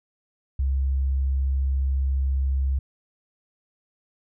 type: tone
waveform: sine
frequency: 67.2 Hz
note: C2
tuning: 47 cents sharp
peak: -20 dBFS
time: 0.59-2.79 s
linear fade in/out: 5 ms
effects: none